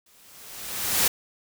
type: noise with exponential growth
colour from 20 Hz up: white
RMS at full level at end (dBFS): -19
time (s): 0.06-1.08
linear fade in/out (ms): 5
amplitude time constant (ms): 220
effects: none